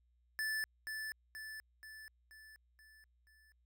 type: tone with echo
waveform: square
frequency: 1750 Hz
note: A6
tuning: 10 cents flat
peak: -36 dBFS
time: 0.39-0.64 s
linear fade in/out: 0 ms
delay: 480 ms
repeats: 6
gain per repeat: -5 dB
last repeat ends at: 3.52 s
effects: added 60 Hz sine -70 dBFS peak until 3.65 s